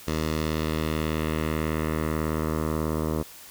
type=tone with low-pass filter sweep; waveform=10% pulse; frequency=78.3 Hz; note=D#2; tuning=11 cents sharp; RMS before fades=-27 dBFS; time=0.07-3.23 s; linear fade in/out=10 ms; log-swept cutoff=6300 to 890 Hz; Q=1.2; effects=white hiss -46 dBFS RMS until 3.5 s